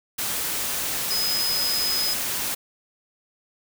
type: tone in noise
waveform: sine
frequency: 5050 Hz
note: D#8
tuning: 25 cents sharp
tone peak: -23 dBFS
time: 1.1-2.14 s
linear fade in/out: 10 ms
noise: white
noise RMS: -27 dBFS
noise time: 0.18-2.55 s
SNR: +1 dB
effects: none